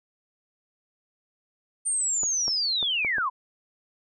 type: linear sweep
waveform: sine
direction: down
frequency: 8960 to 940 Hz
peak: -23 dBFS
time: 1.85-3.3 s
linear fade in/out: 20 ms
type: clicks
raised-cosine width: 1 ms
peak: -22 dBFS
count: 5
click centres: 2.234 / 2.48 / 2.828 / 3.048 / 3.183 s
effects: none